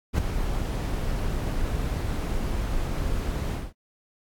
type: noise with ADSR envelope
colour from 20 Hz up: brown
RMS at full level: -18 dBFS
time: 0.13-3.73 s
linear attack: 52 ms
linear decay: 7 ms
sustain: -9 dB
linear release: 200 ms
effects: AAC 64 kbps